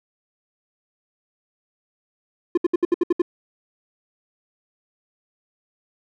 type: tone bursts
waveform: triangle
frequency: 349.2 Hz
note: F4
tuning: in tune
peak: -12 dBFS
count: 8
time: 2.55-3.219 s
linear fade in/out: 5 ms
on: 25 ms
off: 67 ms
effects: none